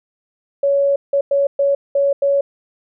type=tone bursts at uneven times; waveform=sine; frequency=560 Hz; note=C#5; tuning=18 cents sharp; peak=-12 dBFS; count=6; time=0.63-0.96 / 1.13-1.21 / 1.31-1.47 / 1.59-1.75 / 1.95-2.13 / 2.22-2.41 s; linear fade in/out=5 ms; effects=none